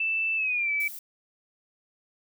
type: tone with pitch glide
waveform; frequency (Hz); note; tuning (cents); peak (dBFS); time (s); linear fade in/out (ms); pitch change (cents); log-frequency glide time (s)
sine; 2648 to 2305; E7 to D7; +7 to -33; -24; 0-0.88; 5; -240; 0.36-0.71
type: noise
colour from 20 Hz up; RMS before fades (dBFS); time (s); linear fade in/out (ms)
violet; -40; 0.8-0.99; 2
effects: none